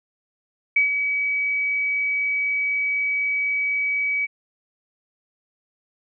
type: tone with ADSR envelope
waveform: sine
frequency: 2276 Hz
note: C#7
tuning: 45 cents sharp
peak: -13 dBFS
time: 0.76-4.27 s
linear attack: 6 ms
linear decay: 120 ms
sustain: -7 dB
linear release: 26 ms
effects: none